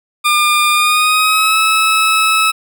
20% pulse tone with pitch glide, 1204 to 1297.9 Hz, D6 to E6, +43 to -27 cents, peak -5 dBFS, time 0.24-2.52 s, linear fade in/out 20 ms, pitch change +130 cents, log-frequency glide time 0.7-1.57 s, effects none

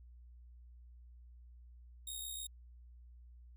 10% pulse tone with amplitude modulation, 3729 Hz, A#7, in tune, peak -32 dBFS, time 2.07-2.47 s, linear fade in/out 5 ms, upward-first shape sine, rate 67.1 Hz, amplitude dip 50%, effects added 60 Hz sine -54 dBFS peak until 3.56 s

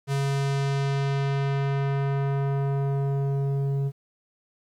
square tone with low-pass filter sweep, 138.59 Hz, C#3, in tune, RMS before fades -25 dBFS, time 0.07-3.92 s, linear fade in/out 50 ms, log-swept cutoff 11000 to 350 Hz, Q 0.74, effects 10-bit

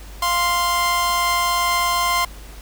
sawtooth tone pair together, 698.5 / 1046.6 Hz, F5 / C6, 0 / 0 cents, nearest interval perfect fifth, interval 700 cents, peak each -21 / -14 dBFS, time 0.22-2.25 s, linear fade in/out 5 ms, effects added 50 Hz sine -36 dBFS peak until 2.61 s + pink hiss -43 dBFS RMS until 2.61 s

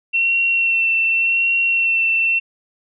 sine tone with vibrato, 2711 Hz, E7, 48 cents sharp, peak -14 dBFS, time 0.13-2.4 s, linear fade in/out 20 ms, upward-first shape sine, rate 0.88 Hz, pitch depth 17 cents each way, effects none

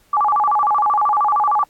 sine tone with vibrato, 987.8 Hz, B5, in tune, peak -13 dBFS, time 0.13-1.64 s, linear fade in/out 5 ms, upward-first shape square, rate 13 Hz, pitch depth 280 cents each way, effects pink hiss -56 dBFS RMS until 1.69 s + AAC 64 kbps

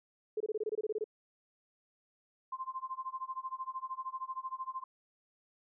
sine tone bursts, 429.7 Hz, A4, 41 cents flat, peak -31 dBFS, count 12, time 0.37-1.042 s, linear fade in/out 5 ms, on 34 ms, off 24 ms
sine tone with tremolo, 1046.5 Hz, C6, in tune, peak -34 dBFS, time 2.52-4.84 s, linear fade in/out 5 ms, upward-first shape sine, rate 13 Hz, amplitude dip 95%
effects none

